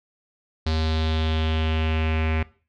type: tone with low-pass filter sweep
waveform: square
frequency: 79.3 Hz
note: D#2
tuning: 33 cents sharp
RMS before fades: -23 dBFS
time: 0.66-2.43 s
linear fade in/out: 5 ms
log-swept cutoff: 4300 to 2300 Hz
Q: 3.9
effects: noise-tail reverb RT60 0.4 s tail -20 dB re dry